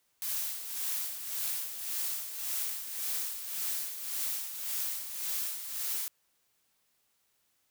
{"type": "noise with tremolo", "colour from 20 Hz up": "blue", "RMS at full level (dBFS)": -33, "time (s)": [0.22, 6.08], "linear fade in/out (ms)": 0, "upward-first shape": "sine", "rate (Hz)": 1.8, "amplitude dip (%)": 60, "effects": ["white hiss -74 dBFS RMS until 7.7 s"]}